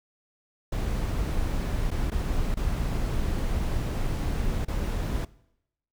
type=noise with dropouts; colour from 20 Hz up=brown; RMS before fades=-27 dBFS; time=0.72-5.25 s; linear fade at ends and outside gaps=5 ms; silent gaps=1.906-1.913 / 2.103-2.116 / 2.544-2.569 / 4.65-4.681 s; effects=noise-tail reverb RT60 0.8 s tail -21 dB re dry